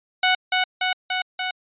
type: tone with echo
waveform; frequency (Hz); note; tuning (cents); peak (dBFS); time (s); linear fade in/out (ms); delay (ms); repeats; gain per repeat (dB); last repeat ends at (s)
10% pulse; 740; F#5; 0; -7; 0.23-0.35; 5; 290; 4; -2; 1.51
effects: resampled to 8000 Hz